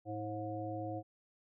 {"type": "harmonic tone with a mistuned harmonic", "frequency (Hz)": 107.1, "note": "A2", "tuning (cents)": -46, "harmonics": [1, 3, 5, 7], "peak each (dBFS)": [-43, -42, -44, -43], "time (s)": [0.05, 1.03], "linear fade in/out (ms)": 50, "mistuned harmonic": 7, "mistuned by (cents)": -69, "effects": []}